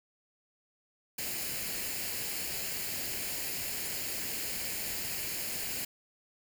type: noise with comb filter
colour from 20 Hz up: white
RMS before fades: -36 dBFS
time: 1.18-5.85 s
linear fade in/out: 5 ms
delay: 0.42 ms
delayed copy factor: +0.55
effects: none